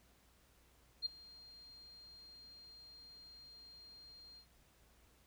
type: tone with ADSR envelope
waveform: sine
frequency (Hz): 4200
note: C8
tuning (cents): +6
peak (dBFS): -32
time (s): 1.02-4.46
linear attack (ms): 38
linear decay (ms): 10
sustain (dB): -23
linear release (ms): 80
effects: added 60 Hz sine -70 dBFS peak until 5.26 s + pink hiss -70 dBFS RMS until 5.26 s